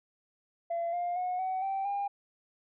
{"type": "tone with pitch steps", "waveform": "sine", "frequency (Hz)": [680, 703.2, 727.1, 751.9, 777.5, 804], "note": ["F5", "F5", "F#5", "F#5", "G5", "G5"], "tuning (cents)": [-46, 12, -30, 28, -14, 44], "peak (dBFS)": -28, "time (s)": [0.7, 2.08], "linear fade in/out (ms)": 10, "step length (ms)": 230, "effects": ["tanh soft clip ceiling -27 dBFS"]}